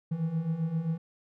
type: beating tone pair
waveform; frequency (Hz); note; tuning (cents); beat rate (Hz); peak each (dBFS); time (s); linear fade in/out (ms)
triangle; 157.4 / 165; D#3 / E3; +20 / +2; 7.6; -32 / -27; 0.11-0.98; 10
effects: none